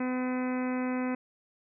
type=harmonic tone; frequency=253.4 Hz; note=B3; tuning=45 cents sharp; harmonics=1 / 2 / 3 / 4 / 5 / 6 / 7 / 8 / 9 / 10; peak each=-29 / -37 / -42 / -42 / -46 / -45 / -50 / -45 / -51 / -48 dBFS; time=0-1.15 s; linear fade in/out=5 ms; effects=none